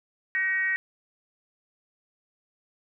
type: tone with frequency modulation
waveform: sine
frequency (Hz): 1887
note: A#6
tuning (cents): +21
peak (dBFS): -23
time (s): 0.35-0.76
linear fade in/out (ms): 0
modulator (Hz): 361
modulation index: 0.6
effects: none